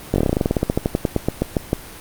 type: slowing click train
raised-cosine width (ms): 2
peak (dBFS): -3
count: 24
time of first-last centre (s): 0.14-1.731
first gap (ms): 20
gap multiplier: 1.1
effects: pink hiss -37 dBFS RMS until 2 s + Opus 32 kbps